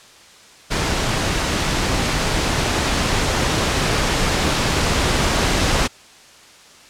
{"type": "noise with level ramp", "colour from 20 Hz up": "pink", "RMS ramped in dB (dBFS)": [-20, -17], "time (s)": [0.7, 5.88], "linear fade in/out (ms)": 20, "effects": ["white hiss -45 dBFS RMS until 6.89 s", "low-pass 7000 Hz 12 dB/octave"]}